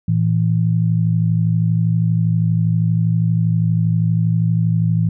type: tone pair together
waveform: sine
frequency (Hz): 112.6 / 165.12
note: A2 / E3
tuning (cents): +40 / +3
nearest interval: perfect fifth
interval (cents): 663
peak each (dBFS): -16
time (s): 0.08-5.09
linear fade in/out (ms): 5
effects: none